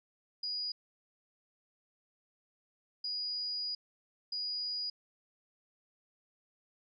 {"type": "tone bursts at uneven times", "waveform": "sine", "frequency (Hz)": 4901, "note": "D#8", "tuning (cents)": -27, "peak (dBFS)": -34, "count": 3, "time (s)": [[0.43, 0.72], [3.04, 3.75], [4.32, 4.9]], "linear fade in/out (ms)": 5, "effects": []}